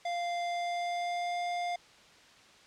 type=tone with pitch glide; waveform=square; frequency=696 to 703.3 Hz; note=F5 to F5; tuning=-6 to +12 cents; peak=-32 dBFS; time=0.05-1.76 s; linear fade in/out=5 ms; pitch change=+18 cents; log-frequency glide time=0.43-1.4 s; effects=white hiss -57 dBFS RMS until 2.66 s + low-pass 5000 Hz 12 dB/octave